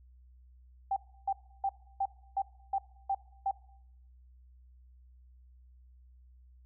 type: tone bursts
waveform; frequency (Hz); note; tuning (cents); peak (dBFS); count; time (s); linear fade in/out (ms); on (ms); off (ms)
sine; 784; G5; 0; -27; 8; 0.91-3.512; 5; 54; 310
effects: noise-tail reverb RT60 0.8 s tail -21 dB re dry + added 62 Hz sine -55 dBFS peak until 6.65 s